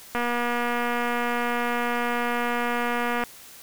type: click train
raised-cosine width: 0.5 ms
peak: -12 dBFS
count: 742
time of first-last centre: 0.15-3.237 s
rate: 240 Hz
effects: white hiss -46 dBFS RMS until 3.62 s